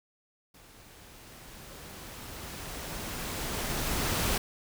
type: noise with level ramp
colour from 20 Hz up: pink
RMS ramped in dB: -55 to -28 dBFS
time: 0.54-4.38 s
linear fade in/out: 5 ms
effects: none